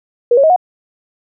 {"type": "tone with pitch steps", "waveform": "sine", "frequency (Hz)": [480, 551.4, 633.4, 727.5], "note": ["B4", "C#5", "D#5", "F#5"], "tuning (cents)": [-49, -9, 31, -29], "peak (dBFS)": -6, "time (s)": [0.31, 0.562], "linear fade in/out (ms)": 5, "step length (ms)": 63, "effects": []}